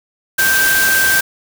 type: tone in noise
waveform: sine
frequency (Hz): 1568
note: G6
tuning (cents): 0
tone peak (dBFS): -12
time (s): 0.38-1.21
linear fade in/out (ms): 10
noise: white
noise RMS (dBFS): -17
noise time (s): 0.38-1.21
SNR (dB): +2
effects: none